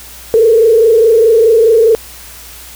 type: tone with frequency modulation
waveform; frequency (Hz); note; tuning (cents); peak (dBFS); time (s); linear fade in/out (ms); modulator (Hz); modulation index
sine; 452; A4; +47; -4; 0.34-1.95; 0; 24.8; 0.96
effects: added 60 Hz sine -38 dBFS peak until 2.75 s + white hiss -33 dBFS RMS until 2.75 s